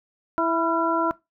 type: harmonic tone with a mistuned harmonic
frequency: 330.1 Hz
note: E4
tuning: 2 cents sharp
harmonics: 1 / 2 / 3 / 4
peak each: -25 / -25 / -25 / -25 dBFS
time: 0.38-1.11 s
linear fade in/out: 0 ms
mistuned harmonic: 4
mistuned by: +57 cents
effects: noise-tail reverb RT60 0.2 s tail -20 dB re dry